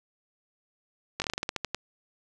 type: slowing click train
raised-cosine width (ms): 0.2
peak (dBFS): -12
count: 12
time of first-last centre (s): 1.2-1.746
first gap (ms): 19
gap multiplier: 1.18
effects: none